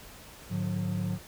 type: tone cluster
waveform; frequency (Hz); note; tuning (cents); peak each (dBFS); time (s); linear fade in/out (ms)
triangle; 104.5 / 148 / 180.3; G#2 / D3 / F#3; +11 / +14 / -45; -31 / -34 / -29; 0.49-1.19; 50
effects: pink hiss -49 dBFS RMS until 1.27 s